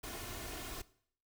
pink noise with comb filter, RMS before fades -44 dBFS, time 0.03-0.82 s, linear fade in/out 10 ms, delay 2.8 ms, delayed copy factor +0.6, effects noise-tail reverb RT60 0.6 s tail -19 dB re dry

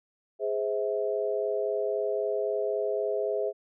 sine chord, Ab augmented, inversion none, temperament just, 415.3 / 519.1 / 648.9 Hz, Ab4 / C5 / E5, 0 / -14 / -27 cents, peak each -29 / -32 / -31 dBFS, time 0.39-3.53 s, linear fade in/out 50 ms, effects none

